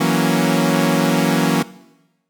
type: chord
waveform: sawtooth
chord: F# dominant seventh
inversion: third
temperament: equal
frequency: 164.81 / 185 / 233.1 / 277.2 Hz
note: E3 / F#3 / A#3 / C#4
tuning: 0 / 0 / 0 / 0 cents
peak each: -16 dBFS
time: 0-1.63 s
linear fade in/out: 10 ms
effects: noise-tail reverb RT60 1.0 s tail -19 dB re dry